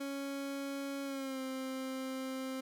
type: tone with pitch glide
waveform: 30% pulse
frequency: 277.2 to 262.7 Hz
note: C#4 to C4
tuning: 0 to +7 cents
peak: -35 dBFS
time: 0-2.61 s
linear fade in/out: 10 ms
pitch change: -93 cents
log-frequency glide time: 1.04-1.4 s
effects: none